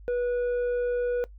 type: tone with tanh clipping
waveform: sine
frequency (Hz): 487.8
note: B4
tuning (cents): -21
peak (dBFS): -25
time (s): 0.08-1.24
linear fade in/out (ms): 0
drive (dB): 5
effects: noise-tail reverb RT60 0.1 s tail -19 dB re dry + added 50 Hz sine -44 dBFS peak until 1.38 s